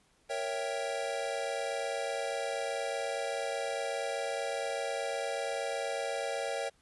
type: chord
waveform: square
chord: A# diminished seventh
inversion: none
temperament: equal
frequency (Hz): 466.2 / 554.4 / 659.3 / 784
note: A#4 / C#5 / E5 / G5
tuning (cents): 0 / 0 / 0 / 0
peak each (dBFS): -40 / -37 / -40 / -40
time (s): 0.29-6.7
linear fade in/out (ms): 20
effects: pink hiss -68 dBFS RMS until 6.81 s + resampled to 24000 Hz